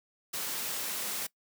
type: noise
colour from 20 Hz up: white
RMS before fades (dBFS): -35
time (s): 0.33-1.27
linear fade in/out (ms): 10
effects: noise-tail reverb RT60 0.1 s tail -21 dB re dry + high-pass 150 Hz 12 dB/octave